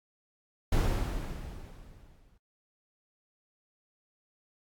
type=noise with exponential decay; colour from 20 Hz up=brown; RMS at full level=-23 dBFS; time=0.72-2.38 s; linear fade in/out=5 ms; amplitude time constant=360 ms; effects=AAC 64 kbps